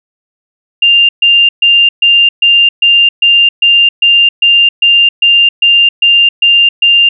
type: tone bursts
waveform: sine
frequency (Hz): 2794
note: F7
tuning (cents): 0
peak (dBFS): -3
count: 16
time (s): 0.82-7.09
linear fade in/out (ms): 5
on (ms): 270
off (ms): 130
effects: none